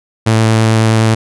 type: tone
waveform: sawtooth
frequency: 111.3 Hz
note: A2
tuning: 20 cents sharp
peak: -4 dBFS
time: 0.26-1.15 s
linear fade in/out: 10 ms
effects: resampled to 24000 Hz